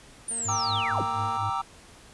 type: linear sweep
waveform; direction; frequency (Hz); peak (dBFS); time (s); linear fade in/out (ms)
sine; down; 9397 to 71.9; -28; 0.28-1.03; 5
type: tone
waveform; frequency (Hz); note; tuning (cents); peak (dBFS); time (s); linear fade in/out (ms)
20% pulse; 230.7; A#3; -18; -36; 0.31-1.37; 0
type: tone with tremolo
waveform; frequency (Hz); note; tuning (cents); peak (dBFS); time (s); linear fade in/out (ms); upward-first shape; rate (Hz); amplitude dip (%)
triangle; 103.6; G#2; -4; -28; 0.45-1.5; 5; sine; 4.2; 90
type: chord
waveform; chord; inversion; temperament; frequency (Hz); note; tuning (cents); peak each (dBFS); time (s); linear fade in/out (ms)
triangle; E half-diminished seventh; first; equal; 784 / 932.3 / 1174.7 / 1318.5; G5 / Bb5 / D6 / E6; 0 / 0 / 0 / 0; -30; 0.48-1.62; 10
effects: pink hiss -51 dBFS RMS until 2.13 s + resampled to 24000 Hz